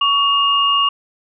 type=tone pair together; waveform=sine; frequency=1126.4 / 2836 Hz; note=C#6 / F7; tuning=+27 / +26 cents; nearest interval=octave + major third; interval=1599 cents; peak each=-15 dBFS; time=0.01-0.89 s; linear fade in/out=5 ms; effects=none